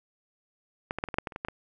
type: clicks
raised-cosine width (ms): 0.5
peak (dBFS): -15 / -17 / -12 / -21 / -18 / -9 / -17 / -30 / -20 / -16 / -18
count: 11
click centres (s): 0.909 / 0.986 / 1.039 / 1.087 / 1.142 / 1.185 / 1.272 / 1.322 / 1.361 / 1.449 / 1.485
effects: none